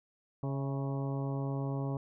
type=harmonic tone with a mistuned harmonic; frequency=137.8 Hz; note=C#3; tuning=10 cents flat; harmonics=1 / 2 / 3 / 4 / 5 / 6 / 7 / 8; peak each=-33 / -39 / -43 / -45 / -47 / -49 / -50 / -51 dBFS; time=0.43-1.97 s; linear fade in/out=2 ms; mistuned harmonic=5; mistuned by=-52 cents; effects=none